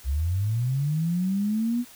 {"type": "linear sweep", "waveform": "sine", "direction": "up", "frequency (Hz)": [61.74, 246.8], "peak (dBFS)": -22, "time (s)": [0.04, 1.85], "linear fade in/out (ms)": 50, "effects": ["white hiss -49 dBFS RMS until 1.95 s"]}